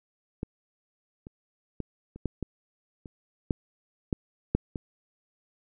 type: clicks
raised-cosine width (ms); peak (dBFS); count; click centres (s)
3; -18 / -29 / -19 / -30 / -15 / -18 / -29 / -12 / -13 / -9 / -20; 11; 0.431 / 1.269 / 1.803 / 2.16 / 2.257 / 2.427 / 3.058 / 3.508 / 4.128 / 4.55 / 4.758
effects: none